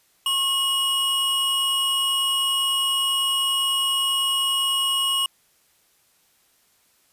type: tone pair together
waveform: square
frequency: 1081 / 2891 Hz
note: C#6 / F#7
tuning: -44 / -41 cents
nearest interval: octave + perfect fourth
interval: 1703 cents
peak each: -29 / -21 dBFS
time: 0.26-5.26 s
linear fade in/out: 2 ms
effects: white hiss -62 dBFS RMS until 7.12 s + resampled to 32000 Hz